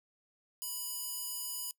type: tone with high-pass filter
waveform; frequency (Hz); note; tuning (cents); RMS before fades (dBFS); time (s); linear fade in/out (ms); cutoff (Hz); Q
square; 987.8; B5; 0; -39; 0.62-1.71; 0; 7600; 0.68
effects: noise-tail reverb RT60 0.1 s tail -22 dB re dry